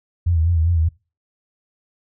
sine tone with vibrato, 83.2 Hz, E2, 17 cents sharp, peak -14 dBFS, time 0.26-0.89 s, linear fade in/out 10 ms, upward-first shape sine, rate 5 Hz, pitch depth 82 cents each way, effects noise-tail reverb RT60 0.3 s tail -23 dB re dry

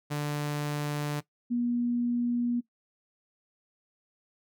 sawtooth / sine tone pair in turn, 147.3 / 240.5 Hz, D3 / B3, +6 / -46 cents, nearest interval minor sixth, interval 848 cents, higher second, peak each -25 dBFS, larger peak neither, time 0.1-1.21 / 1.5-2.61 s, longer neither, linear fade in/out 20 ms, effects noise-tail reverb RT60 0.1 s tail -17 dB re dry

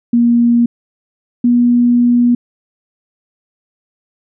sine tone pair in turn, 236.9 / 241.5 Hz, A#3 / B3, +28 / -39 cents, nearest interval unison, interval 33 cents, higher second, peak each -7 dBFS, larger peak neither, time 0.13-0.66 / 1.44-2.35 s, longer second, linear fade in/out 5 ms, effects none

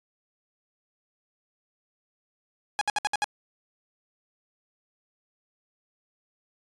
sawtooth tone bursts, 830.6 Hz, G#5, in tune, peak -19 dBFS, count 6, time 2.79-3.243 s, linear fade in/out 0 ms, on 23 ms, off 63 ms, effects resampled to 22050 Hz

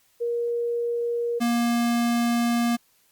sine / square tone pair in turn, 472.8 / 236.4 Hz, A#4 / A#3, +24 / +24 cents, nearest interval octave, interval 1200 cents, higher first, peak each -23 / -21 dBFS, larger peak second, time 0.2-1.4 / 1.4-2.77 s, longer second, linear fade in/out 20 ms, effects white hiss -63 dBFS RMS until 3.11 s + Opus 48 kbps

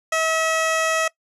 15% pulse tone with low-pass filter, 644 Hz, E5, 41 cents flat, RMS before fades -21 dBFS, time 0.12-1.08 s, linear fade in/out 5 ms, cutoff 8600 Hz, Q 1.1, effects noise-tail reverb RT60 0.1 s tail -21 dB re dry

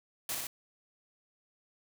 white noise with echo, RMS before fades -35 dBFS, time 0.29-0.35 s, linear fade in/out 2 ms, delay 60 ms, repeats 2, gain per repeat -2 dB, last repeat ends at 0.47 s, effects none

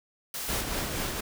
white noise, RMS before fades -35 dBFS, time 0.34-0.61 s, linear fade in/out 2 ms
pink noise with tremolo, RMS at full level -30 dBFS, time 0.48-1.21 s, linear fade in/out 10 ms, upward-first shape triangle, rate 4.2 Hz, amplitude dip 40%
effects none

